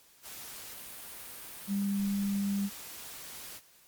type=tone in noise; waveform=sine; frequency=199.7 Hz; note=G3; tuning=32 cents sharp; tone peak=-28 dBFS; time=1.67-2.7 s; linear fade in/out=50 ms; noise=white; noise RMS=-45 dBFS; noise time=0.22-3.61 s; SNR=+14 dB; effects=white hiss -61 dBFS RMS until 3.87 s + Opus 48 kbps